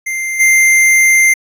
square tone with level steps, 2093 Hz, C7, in tune, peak -17 / -7 dBFS, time 0.06-1.34 s, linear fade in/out 10 ms, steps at 0.39 s, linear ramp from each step 20 ms, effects resampled to 32000 Hz

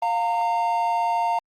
triangle tone pair together, 703.1 / 917 Hz, F5 / A#5, +11 / -29 cents, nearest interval perfect fourth, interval 460 cents, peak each -22 / -20 dBFS, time 0.02-1.39 s, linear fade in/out 5 ms, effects Opus 24 kbps

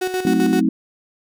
35% pulse tone with tremolo, 370 Hz, F#4, in tune, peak -17 dBFS, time 0.01-0.61 s, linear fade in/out 10 ms, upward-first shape square, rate 7.7 Hz, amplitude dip 55%
sine chord, F# diminished seventh, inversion none, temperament equal with one note detuned, 185 / 220 / 261.6 / 316.7 Hz, F#3 / A3 / C4 / Eb4, 0 / 0 / 0 / +31 cents, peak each -22 / -20 / -19 / -20 dBFS, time 0.25-0.69 s, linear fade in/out 2 ms
effects none

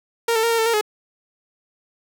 sawtooth tone with pitch steps, 464 / 444.8 / 463.7 / 459.6 / 446.6 / 462.8 / 423.5 Hz, A#4 / A4 / A#4 / A#4 / A4 / A#4 / G#4, -8 / +19 / -9 / -25 / +26 / -13 / +34 cents, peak -13 dBFS, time 0.28-0.812 s, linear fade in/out 5 ms, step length 76 ms, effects none

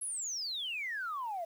sine exponential sweep, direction down, 11175 to 645 Hz, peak -34 dBFS, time 0.01-1.45 s, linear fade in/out 10 ms, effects tanh soft clip ceiling -30 dBFS + 10-bit

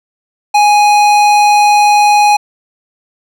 sine tone with tanh clipping, 830.6 Hz, G#5, in tune, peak -7 dBFS, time 0.54-2.37 s, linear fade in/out 10 ms, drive 18 dB, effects none

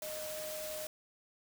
sine tone in noise, 617 Hz, D#5, 15 cents flat, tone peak -41 dBFS, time 0.02-0.87 s, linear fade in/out 2 ms, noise white, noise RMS -44 dBFS, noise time 0.02-0.87 s, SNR 0 dB, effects none

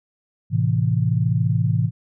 sine chord, A minor, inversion none, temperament equal, 110 / 130.81 / 164.81 Hz, A2 / C3 / E3, 0 / 0 / 0 cents, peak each -20 / -21 / -22 dBFS, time 0.5-1.91 s, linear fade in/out 50 ms, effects none

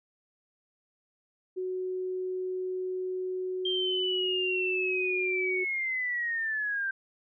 sine tone, 370 Hz, F#4, in tune, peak -30 dBFS, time 1.56-5.65 s, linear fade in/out 20 ms
sine linear sweep, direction down, 3182 to 1562 Hz, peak -28 dBFS, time 3.65-6.91 s, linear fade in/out 5 ms
effects none

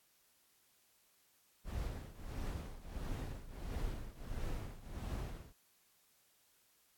brown noise with tremolo, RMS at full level -39 dBFS, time 1.64-5.53 s, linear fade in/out 50 ms, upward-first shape triangle, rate 1.5 Hz, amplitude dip 85%, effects white hiss -72 dBFS RMS until 6.97 s + AAC 64 kbps

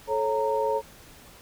sine tone cluster, 434 / 547 / 923 Hz, A4 / C#5 / A#5, -24 / -23 / -17 cents, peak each -27 dBFS, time 0.07-0.82 s, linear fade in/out 50 ms, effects pink hiss -50 dBFS RMS until 1.41 s

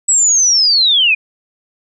sine linear sweep, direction down, 7902 to 2397 Hz, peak -8 dBFS, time 0.08-1.15 s, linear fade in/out 10 ms, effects none

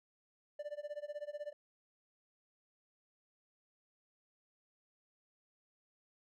triangle tone with tremolo, 590 Hz, D5, 8 cents sharp, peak -36 dBFS, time 0.59-1.53 s, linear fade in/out 5 ms, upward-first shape sine, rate 16 Hz, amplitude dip 95%, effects none

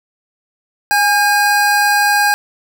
square tone pair together, 827 / 1609.7 Hz, G#5 / G6, -8 / +45 cents, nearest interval octave, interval 1153 cents, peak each -14 dBFS, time 0.91-2.34 s, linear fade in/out 0 ms, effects none

